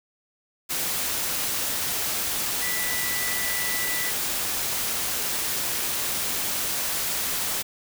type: tone in noise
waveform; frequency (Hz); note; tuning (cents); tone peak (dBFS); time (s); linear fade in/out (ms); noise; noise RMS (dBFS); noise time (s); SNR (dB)
sine; 1975.5; B6; 0; -30; 2.61-4.11; 20; white; -27; 0.69-7.63; -6
effects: none